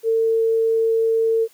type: tone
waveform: sine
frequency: 451 Hz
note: A4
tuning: 43 cents sharp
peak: -15 dBFS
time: 0.03-1.48 s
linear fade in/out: 50 ms
effects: white hiss -54 dBFS RMS until 1.53 s + high-pass 200 Hz 12 dB/octave